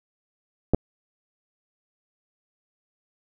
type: clicks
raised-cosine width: 2 ms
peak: -7 / -6 dBFS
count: 2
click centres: 0.736 / 0.746 s
effects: none